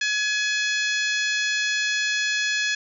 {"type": "harmonic tone", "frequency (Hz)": 844, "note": "G#5", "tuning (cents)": 28, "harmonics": [2, 3, 4, 5, 6, 7, 8], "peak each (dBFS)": [-24, -28, -30, -32, -34, -35, -36], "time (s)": [0.01, 2.75], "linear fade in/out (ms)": 5, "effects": []}